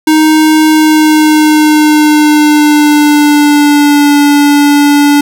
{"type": "tone with pitch glide", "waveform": "square", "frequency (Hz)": [311.6, 289.1], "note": ["D#4", "D4"], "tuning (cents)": [3, -27], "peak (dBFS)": -4, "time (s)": [0.07, 5.21], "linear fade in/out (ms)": 5, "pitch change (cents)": -130, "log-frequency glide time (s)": [0.69, 4.18], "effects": []}